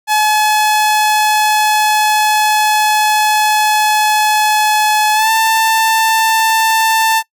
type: tone with pitch glide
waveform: sawtooth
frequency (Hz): 853 to 890.3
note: G#5 to A5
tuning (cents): +46 to +20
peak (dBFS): -6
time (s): 0.07-7.23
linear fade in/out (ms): 50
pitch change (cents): +74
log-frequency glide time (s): 5.14-5.3
effects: noise-tail reverb RT60 0.1 s tail -22 dB re dry